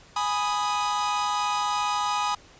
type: chord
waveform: 45% pulse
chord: G# minor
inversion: none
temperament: equal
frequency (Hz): 830.6 / 987.8 / 1244.5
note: G#5 / B5 / D#6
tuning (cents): 0 / 0 / 0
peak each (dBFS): -28 / -29 / -28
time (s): 0.16-2.35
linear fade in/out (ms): 5
effects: pink hiss -52 dBFS RMS until 2.59 s + resampled to 16000 Hz